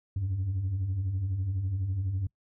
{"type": "beating tone pair", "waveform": "sine", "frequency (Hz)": [85.1, 97.1], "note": ["F2", "G2"], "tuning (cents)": [-44, -16], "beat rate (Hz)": 12, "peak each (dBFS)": [-35, -26], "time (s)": [0.16, 2.27], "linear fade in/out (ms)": 5, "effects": ["noise-tail reverb RT60 0.1 s tail -25 dB re dry", "tanh soft clip ceiling -25 dBFS"]}